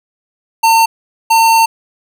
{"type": "tone bursts at uneven times", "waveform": "square", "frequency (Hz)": 905, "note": "A5", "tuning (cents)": 48, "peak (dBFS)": -7, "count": 2, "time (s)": [[0.63, 0.86], [1.3, 1.66]], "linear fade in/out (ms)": 10, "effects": []}